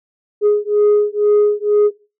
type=beating tone pair; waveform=sine; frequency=415.3 / 417.4 Hz; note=G#4 / G#4; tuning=0 / +9 cents; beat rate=2.1 Hz; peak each=-12 dBFS; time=0.41-1.91 s; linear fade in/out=50 ms; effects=noise-tail reverb RT60 0.4 s tail -24 dB re dry + tanh soft clip ceiling -7 dBFS